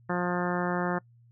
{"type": "harmonic tone", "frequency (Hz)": 177.5, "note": "F3", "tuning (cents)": 28, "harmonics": [1, 2, 3, 4, 5, 6, 7, 8, 9, 10], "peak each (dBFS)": [-30, -33, -35, -36, -37, -38, -38, -39, -40, -40], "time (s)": [0.09, 0.99], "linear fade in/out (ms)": 10, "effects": ["noise-tail reverb RT60 0.1 s tail -25 dB re dry", "added 118 Hz sine -55 dBFS peak until 1.31 s"]}